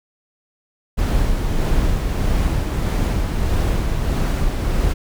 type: noise with tremolo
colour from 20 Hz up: brown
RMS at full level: -17 dBFS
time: 0.97-4.94 s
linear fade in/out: 20 ms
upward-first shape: sine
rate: 1.6 Hz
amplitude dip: 30%
effects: none